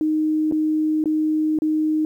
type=tone with dropouts; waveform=sine; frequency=310 Hz; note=D#4; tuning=6 cents flat; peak=-17 dBFS; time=0.01-2.05 s; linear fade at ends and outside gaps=1 ms; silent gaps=0.513-0.522 / 1.04-1.057 / 1.588-1.62 s; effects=9-bit